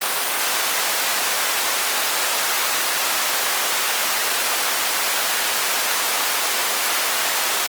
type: high-pass noise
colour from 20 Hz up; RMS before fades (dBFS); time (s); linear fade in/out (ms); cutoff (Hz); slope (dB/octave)
pink; -21; 0.01-7.67; 10; 790; 12
effects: Opus 32 kbps